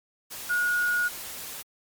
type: tone in noise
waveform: sine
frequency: 1446 Hz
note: F#6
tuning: 40 cents flat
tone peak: -22 dBFS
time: 0.49-1.09 s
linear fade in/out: 20 ms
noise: white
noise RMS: -38 dBFS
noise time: 0.3-1.63 s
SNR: +13 dB
effects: MP3 96 kbps